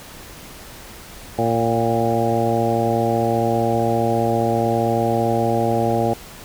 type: harmonic tone with a mistuned harmonic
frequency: 115.1 Hz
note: A#2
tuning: 22 cents flat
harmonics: 1 / 2 / 3 / 4 / 5 / 6 / 7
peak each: -24 / -24 / -24 / -24 / -24 / -24 / -24 dBFS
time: 1.38-6.14 s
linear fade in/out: 10 ms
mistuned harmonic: 6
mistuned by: +36 cents
effects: pink hiss -39 dBFS RMS until 6.44 s